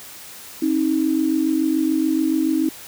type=tone pair together; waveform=sine; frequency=268.8 / 315.8 Hz; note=C4 / D#4; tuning=+47 / +26 cents; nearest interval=minor third; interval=279 cents; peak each=-21 / -18 dBFS; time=0.62-2.69 s; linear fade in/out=5 ms; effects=white hiss -39 dBFS RMS until 2.87 s + high-pass 60 Hz 12 dB/octave